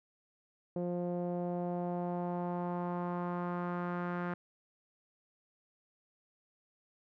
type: tone with low-pass filter sweep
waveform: sawtooth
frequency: 176.1 Hz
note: F3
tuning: 15 cents sharp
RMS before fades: -36 dBFS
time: 0.76-4.34 s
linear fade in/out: 2 ms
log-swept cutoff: 520 to 1500 Hz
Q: 2.4
effects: none